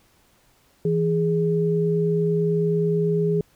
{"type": "tone pair together", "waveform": "sine", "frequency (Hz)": [164.69, 415], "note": ["E3", "G#4"], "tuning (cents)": [-1, -1], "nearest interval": "octave + major third", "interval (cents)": 1600, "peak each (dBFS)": -21, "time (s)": [0.85, 3.41], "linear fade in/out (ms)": 2, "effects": ["pink hiss -60 dBFS RMS until 3.55 s"]}